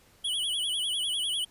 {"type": "tone with vibrato", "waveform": "square", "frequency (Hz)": 3145, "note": "G7", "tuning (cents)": 5, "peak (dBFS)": -28, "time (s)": [0.24, 1.45], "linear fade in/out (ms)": 10, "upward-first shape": "sine", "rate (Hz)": 10, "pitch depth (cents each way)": 130, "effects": ["pink hiss -60 dBFS RMS until 1.5 s", "resampled to 32000 Hz"]}